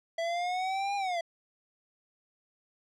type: linear two-way sweep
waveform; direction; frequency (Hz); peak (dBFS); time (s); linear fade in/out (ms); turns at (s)
square; up then down; 660 to 812 to 660; -30; 0.18-1.21; 5; 0.96
effects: low-pass 5000 Hz 12 dB/octave